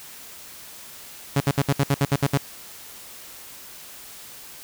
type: tone bursts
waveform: sawtooth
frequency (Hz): 139.8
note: C#3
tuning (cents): +15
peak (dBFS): -13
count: 10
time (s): 1.36-2.376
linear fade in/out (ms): 5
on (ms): 44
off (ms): 64
effects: white hiss -42 dBFS RMS until 4.63 s